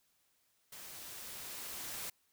white noise with level ramp, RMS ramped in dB -50 to -42 dBFS, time 0.72-2.1 s, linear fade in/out 5 ms, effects white hiss -75 dBFS RMS until 2.32 s

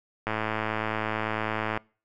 click train, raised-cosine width 0.5 ms, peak -13 dBFS, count 165, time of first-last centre 0.27-1.775 s, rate 109 Hz, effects noise-tail reverb RT60 0.4 s tail -25 dB re dry

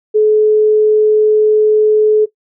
sine tone, 428.2 Hz, A4, 47 cents flat, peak -6 dBFS, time 0.14-2.26 s, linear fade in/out 20 ms, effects noise-tail reverb RT60 0.1 s tail -17 dB re dry

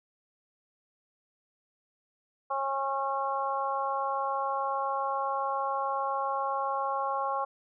harmonic tone, 272.8 Hz, C#4, 28 cents flat, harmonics 2 / 3 / 4 / 5, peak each -35 / -32 / -31 / -40 dBFS, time 2.5-7.45 s, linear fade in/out 10 ms, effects none

